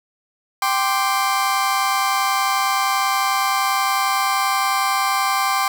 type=chord; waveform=35% pulse; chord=G suspended fourth; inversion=none; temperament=just; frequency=784 / 1045.3 / 1176 Hz; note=G5 / C6 / D6; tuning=0 / -2 / +2 cents; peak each=-20 dBFS; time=0.62-5.68 s; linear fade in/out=2 ms; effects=none